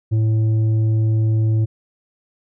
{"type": "tone with tanh clipping", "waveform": "sine", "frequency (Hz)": 110, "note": "A2", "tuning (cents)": 0, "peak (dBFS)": -15, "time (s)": [0.11, 1.66], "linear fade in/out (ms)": 20, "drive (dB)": 6, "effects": []}